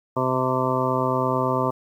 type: harmonic tone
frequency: 129 Hz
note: C3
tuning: 24 cents flat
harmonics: 1 / 2 / 3 / 4 / 5 / 7 / 8 / 9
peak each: -28 / -28 / -28 / -28 / -28 / -28 / -28 / -28 dBFS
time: 0.16-1.71 s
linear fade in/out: 10 ms
effects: 9-bit